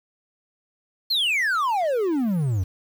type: exponential sweep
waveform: triangle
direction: down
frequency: 4378 to 86.1 Hz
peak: -18 dBFS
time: 1.1-2.64 s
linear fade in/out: 10 ms
effects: 8-bit